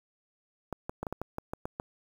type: clicks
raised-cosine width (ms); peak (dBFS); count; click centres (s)
1; -20; 10; 0.727 / 0.895 / 1.03 / 1.068 / 1.126 / 1.216 / 1.384 / 1.535 / 1.655 / 1.799
effects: 8-bit